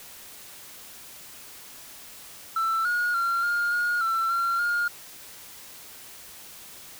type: tone with pitch steps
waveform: sine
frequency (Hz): 1333 / 1440 / 1376 / 1413 / 1431 / 1343 / 1372 / 1418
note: E6 / F#6 / F6 / F6 / F6 / E6 / F6 / F6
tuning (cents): +19 / -47 / -26 / +20 / +42 / +32 / -31 / +26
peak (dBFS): -20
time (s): 2.56-4.88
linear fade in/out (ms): 5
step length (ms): 290
effects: tanh soft clip ceiling -21 dBFS + white hiss -45 dBFS RMS until 6.99 s